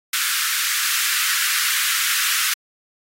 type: high-pass noise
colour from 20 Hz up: pink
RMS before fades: -21 dBFS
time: 0.13-2.54 s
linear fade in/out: 5 ms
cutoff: 1300 Hz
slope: 48 dB/octave
effects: AAC 48 kbps